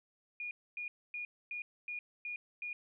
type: tone bursts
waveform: sine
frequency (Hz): 2438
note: D#7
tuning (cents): -36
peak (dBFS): -38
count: 7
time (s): 0.4-2.73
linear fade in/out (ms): 2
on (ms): 110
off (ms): 260
effects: none